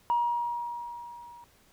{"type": "tone with level ramp", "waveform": "sine", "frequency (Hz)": 952, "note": "A#5", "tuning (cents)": 36, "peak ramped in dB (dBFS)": [-21, -47], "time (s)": [0.1, 1.44], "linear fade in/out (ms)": 0, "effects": ["tanh soft clip ceiling -18 dBFS", "pink hiss -62 dBFS RMS until 1.72 s"]}